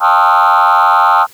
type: tone with frequency modulation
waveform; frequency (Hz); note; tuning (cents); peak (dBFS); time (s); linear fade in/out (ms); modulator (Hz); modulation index
sine; 1067; C6; +34; -4; 0-1.27; 50; 87.9; 3.6
effects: tanh soft clip ceiling -4 dBFS + white hiss -42 dBFS RMS until 1.33 s